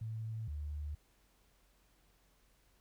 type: tone pair in turn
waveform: sine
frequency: 111.1 / 74.15 Hz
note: A2 / D2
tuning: +17 / +17 cents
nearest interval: perfect fifth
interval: 700 cents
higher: first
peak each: -38 / -38 dBFS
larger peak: neither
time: 0.01-0.48 / 0.48-0.95 s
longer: neither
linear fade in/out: 5 ms
effects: added 46 Hz sine -70 dBFS peak until 2.8 s + pink hiss -72 dBFS RMS until 2.8 s